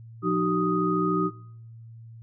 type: tone cluster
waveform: sine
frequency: 175.7 / 307.1 / 380.6 / 1247 Hz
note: F3 / D#4 / F#4 / D#6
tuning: +11 / -23 / +49 / +3 cents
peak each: -27 dBFS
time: 0.22-1.31 s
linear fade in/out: 50 ms
effects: noise-tail reverb RT60 0.8 s tail -24 dB re dry + added 114 Hz sine -42 dBFS peak until 2.22 s